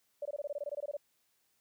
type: tone bursts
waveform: sine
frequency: 580 Hz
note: D5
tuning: 22 cents flat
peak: -34 dBFS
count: 14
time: 0.22-0.969 s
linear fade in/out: 5 ms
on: 34 ms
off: 21 ms
effects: white hiss -75 dBFS RMS until 1.6 s + high-pass 60 Hz 12 dB/octave